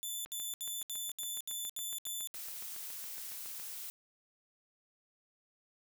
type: tone bursts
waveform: 10% pulse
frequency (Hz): 3510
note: A7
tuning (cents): -5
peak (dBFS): -30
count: 8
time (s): 0.03-2.273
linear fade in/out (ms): 0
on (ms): 220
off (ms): 69
type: click train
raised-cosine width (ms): 0.3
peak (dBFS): -36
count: 25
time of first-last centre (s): 0.26-3.598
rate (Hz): 7.19
type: noise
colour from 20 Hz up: blue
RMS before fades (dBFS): -44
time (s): 2.34-3.9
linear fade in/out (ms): 0
effects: none